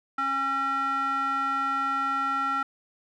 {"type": "tone with band-pass filter", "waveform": "square", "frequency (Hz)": 272, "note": "C#4", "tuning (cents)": -33, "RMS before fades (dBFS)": -27, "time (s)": [0.18, 2.63], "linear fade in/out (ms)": 5, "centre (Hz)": 1300, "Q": 5.1, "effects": []}